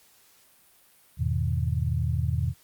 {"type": "chord", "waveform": "sine", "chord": "E major seventh", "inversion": "none", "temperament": "equal", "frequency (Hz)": [82.41, 103.83, 123.47, 155.56], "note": ["E2", "G#2", "B2", "D#3"], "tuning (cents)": [0, 0, 0, 0], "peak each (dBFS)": [-27, -31, -28, -32], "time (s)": [1.17, 2.54], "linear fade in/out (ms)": 50, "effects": ["white hiss -59 dBFS RMS until 2.63 s", "Opus 48 kbps"]}